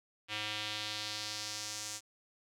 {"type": "tone with band-pass filter sweep", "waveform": "square", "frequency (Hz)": 106.3, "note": "G#2", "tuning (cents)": 41, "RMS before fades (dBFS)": -40, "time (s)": [0.28, 2.01], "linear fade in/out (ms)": 50, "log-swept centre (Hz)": [2900, 6900], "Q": 2, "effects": []}